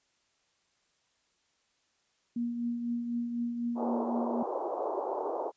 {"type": "tone with tremolo", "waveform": "sine", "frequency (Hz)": 237.4, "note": "A#3", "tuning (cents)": 32, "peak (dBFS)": -28, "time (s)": [2.36, 4.43], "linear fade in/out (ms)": 5, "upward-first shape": "triangle", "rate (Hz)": 4, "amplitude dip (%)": 50}
{"type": "band-pass noise", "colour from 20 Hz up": "pink", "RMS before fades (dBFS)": -34, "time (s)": [3.75, 5.52], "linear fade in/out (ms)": 50, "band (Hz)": [350, 990], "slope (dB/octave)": 48}
{"effects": ["white hiss -73 dBFS RMS until 5.56 s", "resampled to 16000 Hz"]}